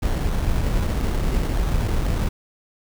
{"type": "noise with sample-and-hold", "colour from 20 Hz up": "brown", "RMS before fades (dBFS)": -21, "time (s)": [0.02, 2.29], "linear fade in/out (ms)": 10, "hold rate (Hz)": 2450, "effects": []}